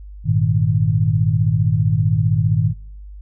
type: chord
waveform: sine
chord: Ab suspended second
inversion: none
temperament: equal with one note detuned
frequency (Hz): 101.22 / 116.54 / 155.56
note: Ab2 / Bb2 / Eb3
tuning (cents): -44 / 0 / 0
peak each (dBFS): -18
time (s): 0.24-2.74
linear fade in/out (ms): 50
effects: noise-tail reverb RT60 0.6 s tail -24 dB re dry + added 50 Hz sine -33 dBFS peak until 3.21 s